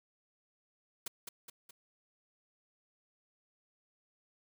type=noise with echo; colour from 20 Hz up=white; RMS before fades=-39 dBFS; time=1.06-1.08 s; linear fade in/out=5 ms; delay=210 ms; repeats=3; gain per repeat=-5 dB; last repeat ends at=1.71 s; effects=none